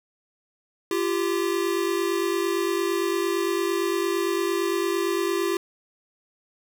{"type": "tone pair together", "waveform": "square", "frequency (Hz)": [343.2, 392], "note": ["F4", "G4"], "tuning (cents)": [-30, 0], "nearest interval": "major second", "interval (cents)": 230, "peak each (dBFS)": [-26, -26], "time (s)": [0.91, 5.57], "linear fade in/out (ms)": 2, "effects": []}